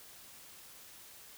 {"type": "silence", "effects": ["white hiss -54 dBFS RMS until 1.37 s"]}